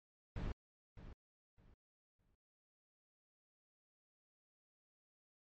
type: noise with echo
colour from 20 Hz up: brown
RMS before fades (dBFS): -41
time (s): 0.36-0.52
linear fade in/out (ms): 2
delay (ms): 610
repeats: 3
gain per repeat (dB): -12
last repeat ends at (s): 2.35
effects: low-pass 4000 Hz 12 dB/octave + MP3 32 kbps